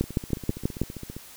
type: two click trains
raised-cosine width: 3 ms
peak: -23 / -10 dBFS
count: 18 / 6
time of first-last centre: 0.04-1.166 / 0.01-0.816 s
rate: 15.1 / 6.2 Hz
effects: white hiss -47 dBFS RMS until 1.36 s